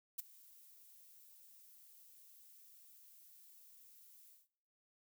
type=noise with ADSR envelope; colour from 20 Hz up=violet; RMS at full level=-39 dBFS; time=0.18-4.48 s; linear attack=12 ms; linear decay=15 ms; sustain=-23 dB; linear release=180 ms; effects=noise-tail reverb RT60 0.8 s tail -23 dB re dry